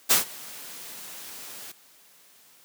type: noise with ADSR envelope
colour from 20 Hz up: white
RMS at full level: -17 dBFS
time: 0.09-1.72 s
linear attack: 24 ms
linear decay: 130 ms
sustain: -24 dB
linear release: 7 ms
effects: white hiss -56 dBFS RMS until 2.64 s + high-pass 150 Hz 12 dB/octave